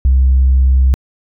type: tone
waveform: sine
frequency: 65.41 Hz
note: C2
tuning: in tune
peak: -5 dBFS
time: 0.05-0.94 s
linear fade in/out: 0 ms
effects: tanh soft clip ceiling -4 dBFS